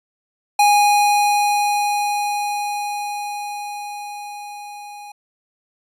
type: tone with level ramp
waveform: square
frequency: 824 Hz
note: G#5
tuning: 14 cents flat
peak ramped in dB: -11 to -35 dBFS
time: 0.59-5.12 s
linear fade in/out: 5 ms
effects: resampled to 32000 Hz